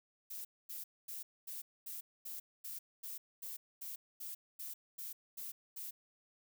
violet noise bursts, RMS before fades -45 dBFS, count 15, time 0.3-5.91 s, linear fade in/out 10 ms, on 150 ms, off 240 ms, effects none

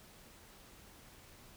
silence, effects pink hiss -58 dBFS RMS until 1.56 s

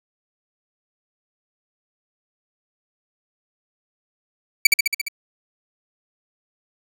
sawtooth tone with echo, 2300 Hz, D7, 37 cents flat, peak -3 dBFS, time 4.65-4.67 s, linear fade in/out 5 ms, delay 69 ms, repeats 6, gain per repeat -3 dB, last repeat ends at 5.084 s, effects none

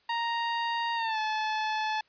sawtooth tone with pitch glide, 932.3 to 864.9 Hz, A#5 to A5, 0 to -30 cents, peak -24 dBFS, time 0.09-2.01 s, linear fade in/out 5 ms, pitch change -130 cents, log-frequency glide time 0.95-1.19 s, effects white hiss -66 dBFS RMS until 2.08 s + resampled to 11025 Hz

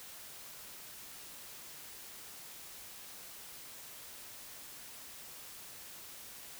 silence, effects white hiss -50 dBFS RMS until 6.59 s

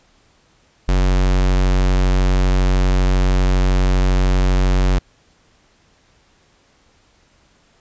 square tone, 46.33 Hz, F#1, 3 cents sharp, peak -13 dBFS, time 0.88-4.99 s, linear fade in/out 10 ms, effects pink hiss -56 dBFS RMS until 7.8 s + resampled to 16000 Hz

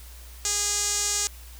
sawtooth tone with band-pass filter, 410.6 Hz, G#4, 20 cents flat, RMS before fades -26 dBFS, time 0.45-1.27 s, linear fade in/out 0 ms, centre 6900 Hz, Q 3.3, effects added 60 Hz sine -42 dBFS peak until 1.59 s + white hiss -49 dBFS RMS until 1.59 s

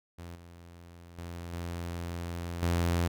sawtooth tone with level steps, 85.9 Hz, F2, 28 cents flat, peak -38 / -45 / -35 / -31 / -22 dBFS, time 0.18-3.08 s, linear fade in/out 10 ms, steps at 0.35 / 1.18 / 1.53 / 2.62 s, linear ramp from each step 5 ms, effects none

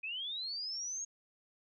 sine linear sweep, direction up, 2467 to 6620 Hz, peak -37 dBFS, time 0.03-1.05 s, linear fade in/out 10 ms, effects none

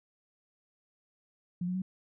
sine tone with pitch steps, 176.7 / 181.88 / 187.21 Hz, F3 / F#3 / F#3, +21 / -29 / +21 cents, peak -30 dBFS, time 1.61-1.82 s, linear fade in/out 5 ms, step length 70 ms, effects none

